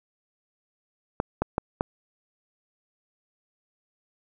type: clicks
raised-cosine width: 1 ms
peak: -9 dBFS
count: 4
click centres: 1.201 / 1.42 / 1.581 / 1.809 s
effects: none